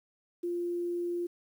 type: tone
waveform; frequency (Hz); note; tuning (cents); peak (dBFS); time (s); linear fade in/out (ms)
sine; 348.2; F4; -5; -30; 0.43-1.27; 10
effects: 10-bit